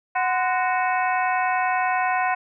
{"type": "harmonic tone with a mistuned harmonic", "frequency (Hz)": 370, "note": "F#4", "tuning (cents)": 0, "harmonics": [2, 3, 4, 5, 6, 7], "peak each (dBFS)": [-22, -26, -28, -30, -32, -33], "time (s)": [0.15, 2.35], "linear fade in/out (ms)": 10, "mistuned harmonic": 3, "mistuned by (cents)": -130, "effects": []}